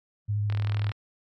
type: tone with vibrato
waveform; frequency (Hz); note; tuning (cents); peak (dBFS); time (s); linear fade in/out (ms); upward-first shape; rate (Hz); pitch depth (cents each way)
sine; 103.83; G#2; 0; -24; 0.28-0.92; 20; square; 13; 16
type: click train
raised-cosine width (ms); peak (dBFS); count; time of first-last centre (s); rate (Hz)
0.3; -21; 18; 0.5-0.918; 40.7
effects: AAC 32 kbps